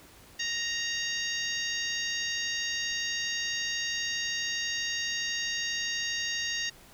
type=harmonic tone; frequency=932.3 Hz; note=A#5; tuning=in tune; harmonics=2 / 3 / 4 / 5 / 6 / 7; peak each=-34 / -36 / -37 / -38 / -39 / -39 dBFS; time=0.39-6.7 s; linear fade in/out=10 ms; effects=pink hiss -54 dBFS RMS until 6.93 s